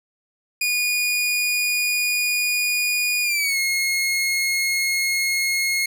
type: tone with pitch glide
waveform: sawtooth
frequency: 2451 to 2159 Hz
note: D#7 to C#7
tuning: -27 to -46 cents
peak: -16 dBFS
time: 0.61-5.86 s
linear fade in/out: 5 ms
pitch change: -219 cents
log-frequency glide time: 3.23-3.58 s
effects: none